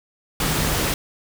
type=tone in noise; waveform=sine; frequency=155.6 Hz; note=D#3; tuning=in tune; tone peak=-27 dBFS; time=0.46-0.74 s; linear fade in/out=2 ms; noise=pink; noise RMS=-22 dBFS; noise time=0.4-0.94 s; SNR=-8 dB; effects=none